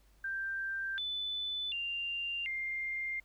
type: tone with pitch steps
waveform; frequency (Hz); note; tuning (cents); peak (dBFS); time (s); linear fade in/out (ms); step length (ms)
sine; 1576 / 3498 / 2787 / 2108; G6 / A7 / F7 / C7; +9 / -11 / -4 / +12; -34; 0.24-3.2; 5; 740
effects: added 50 Hz sine -62 dBFS peak until 3.24 s + pink hiss -70 dBFS RMS until 3.24 s